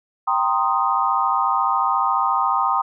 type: chord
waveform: sine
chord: C minor seventh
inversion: second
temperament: equal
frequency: 784 / 932.3 / 1046.5 / 1244.5 Hz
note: G5 / Bb5 / C6 / Eb6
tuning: 0 / 0 / 0 / 0 cents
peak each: -23 / -23 / -22 / -21 dBFS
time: 0.27-2.82 s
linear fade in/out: 10 ms
effects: none